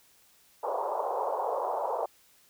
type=band-pass noise; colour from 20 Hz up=white; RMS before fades=-31 dBFS; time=0.63-2.06 s; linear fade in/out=10 ms; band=440 to 1000 Hz; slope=48 dB/octave; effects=white hiss -62 dBFS RMS until 2.49 s